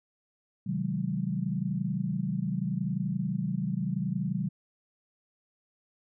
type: chord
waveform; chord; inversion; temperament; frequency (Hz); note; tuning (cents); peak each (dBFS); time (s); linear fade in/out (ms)
sine; Ab dominant seventh; first; just; 129.78 / 155.74 / 186.89 / 207.7; C3 / Eb3 / Gb3 / Ab3; -14 / +2 / +18 / 0; -35 / -33 / -31 / -36; 0.66-4.49; 10
effects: none